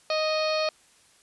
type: harmonic tone with a mistuned harmonic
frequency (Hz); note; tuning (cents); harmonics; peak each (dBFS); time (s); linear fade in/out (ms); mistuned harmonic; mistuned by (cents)
622.3; D#5; 0; 1 / 2 / 3 / 4 / 5 / 6 / 7 / 8 / 9; -25 / -32 / -41 / -33 / -42 / -40 / -32 / -43 / -44; 0.1-0.69; 2; 5; +26
effects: white hiss -59 dBFS RMS until 1.22 s + resampled to 24000 Hz